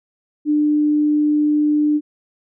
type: tone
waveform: sine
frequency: 298.8 Hz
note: D4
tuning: 30 cents sharp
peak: -13 dBFS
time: 0.45-2.01 s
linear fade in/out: 50 ms
effects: none